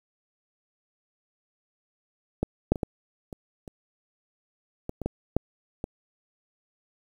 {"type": "clicks", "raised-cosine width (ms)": 2, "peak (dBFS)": [-11, -6, -19, -13, -24, -27, -18, -19, -13, -8, -17], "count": 11, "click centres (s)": [2.43, 2.72, 2.758, 2.832, 3.328, 3.678, 4.894, 5.017, 5.06, 5.366, 5.841], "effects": ["8-bit"]}